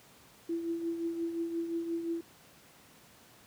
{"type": "tone with tremolo", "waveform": "sine", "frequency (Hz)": 334.7, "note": "E4", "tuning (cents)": 26, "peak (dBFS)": -29, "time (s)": [0.49, 2.21], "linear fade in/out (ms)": 5, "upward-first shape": "triangle", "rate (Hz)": 5.7, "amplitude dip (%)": 60, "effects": ["pink hiss -58 dBFS RMS until 3.46 s", "high-pass 100 Hz 12 dB/octave"]}